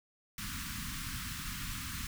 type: band-stop noise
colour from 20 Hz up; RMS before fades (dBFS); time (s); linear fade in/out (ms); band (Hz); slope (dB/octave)
pink; -40; 0.38-2.07; 2; 270 to 1100; 48
effects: none